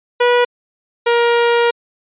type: tone pair in turn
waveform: sawtooth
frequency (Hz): 486.7 / 472.3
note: B4 / A#4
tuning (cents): -25 / +23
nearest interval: minor second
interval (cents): 52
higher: first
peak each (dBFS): -6 / -7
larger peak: first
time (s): 0.2-0.45 / 1.06-1.71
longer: second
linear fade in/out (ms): 10
effects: resampled to 8000 Hz